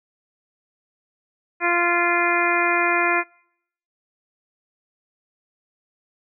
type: harmonic tone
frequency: 346.8 Hz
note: F4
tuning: 12 cents flat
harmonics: 1 / 2 / 3 / 4 / 5 / 6 / 7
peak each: -25 / -25 / -25 / -25 / -25 / -25 / -25 dBFS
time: 1.6-3.24 s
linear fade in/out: 50 ms
effects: noise-tail reverb RT60 0.7 s tail -25 dB re dry